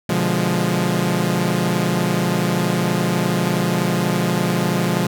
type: chord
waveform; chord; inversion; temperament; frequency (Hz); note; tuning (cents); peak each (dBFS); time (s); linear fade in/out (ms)
sawtooth; B diminished seventh; none; equal with one note detuned; 123.47 / 146.83 / 175.52 / 207.7; B2 / D3 / F3 / Ab3; 0 / 0 / +9 / 0; -21 / -21 / -16 / -19; 0.09-5.07; 5
effects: none